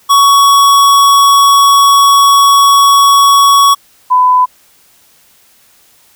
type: tone pair in turn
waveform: square / sine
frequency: 1120 / 1003.1 Hz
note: C#6 / B5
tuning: +18 / +27 cents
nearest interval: major second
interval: 191 cents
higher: first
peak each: -4 dBFS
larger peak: neither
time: 0.09-3.75 / 4.1-4.46 s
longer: first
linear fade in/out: 20 ms
effects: white hiss -47 dBFS RMS until 6.15 s